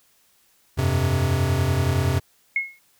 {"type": "chord", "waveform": "square", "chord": "F suspended second", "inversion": "none", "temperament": "equal", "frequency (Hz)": [87.31, 98, 130.81], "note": ["F2", "G2", "C3"], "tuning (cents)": [0, 0, 0], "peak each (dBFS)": [-24, -26, -23], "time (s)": [0.77, 2.2], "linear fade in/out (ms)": 20}
{"type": "tone with exponential decay", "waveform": "sine", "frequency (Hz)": 2169, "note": "C#7", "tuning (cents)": -38, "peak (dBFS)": -16, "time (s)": [2.56, 2.79], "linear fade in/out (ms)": 2, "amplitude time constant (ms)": 49}
{"effects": ["white hiss -61 dBFS RMS until 2.99 s"]}